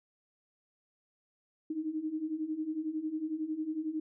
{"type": "beating tone pair", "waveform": "sine", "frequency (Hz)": [305, 316], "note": ["D#4", "D#4"], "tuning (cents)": [-34, 27], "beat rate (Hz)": 11, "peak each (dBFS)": [-38, -34], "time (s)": [1.7, 4], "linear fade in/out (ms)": 5, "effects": []}